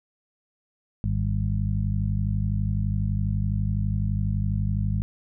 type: harmonic tone with a mistuned harmonic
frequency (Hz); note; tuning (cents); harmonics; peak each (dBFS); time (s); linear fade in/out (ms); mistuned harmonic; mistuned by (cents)
52; G#1; +3; 1 / 2 / 3 / 4; -27 / -25 / -31 / -31; 1.04-5.02; 0; 4; -75
effects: none